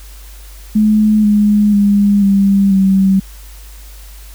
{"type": "tone with pitch steps", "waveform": "sine", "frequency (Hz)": [213.7, 208.2, 202.9, 197.67, 192.6], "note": ["G#3", "G#3", "G#3", "G3", "G3"], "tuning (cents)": [50, 5, -40, 15, -30], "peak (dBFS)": -7, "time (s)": [0.75, 3.2], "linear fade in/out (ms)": 10, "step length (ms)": 490, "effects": ["added 50 Hz sine -32 dBFS peak until 4.34 s", "white hiss -41 dBFS RMS until 4.34 s"]}